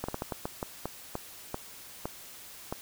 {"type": "slowing click train", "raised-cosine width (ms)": 1, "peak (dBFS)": -18, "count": 12, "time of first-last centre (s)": [0.04, 2.725], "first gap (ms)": 45, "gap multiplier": 1.31, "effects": ["white hiss -48 dBFS RMS until 2.81 s"]}